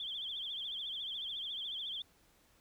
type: tone with vibrato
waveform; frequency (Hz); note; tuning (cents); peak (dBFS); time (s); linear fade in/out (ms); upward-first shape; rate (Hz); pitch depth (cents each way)
sine; 3322; G#7; 0; -38; 0-2.02; 2; triangle; 14; 140
effects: pink hiss -68 dBFS RMS until 2.6 s